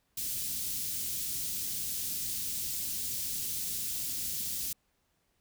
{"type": "band-stop noise", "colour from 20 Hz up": "white", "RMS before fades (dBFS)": -35, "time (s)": [0.17, 4.73], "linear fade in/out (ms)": 5, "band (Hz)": [220, 4300], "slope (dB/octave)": 12, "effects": ["pink hiss -75 dBFS RMS until 5.4 s"]}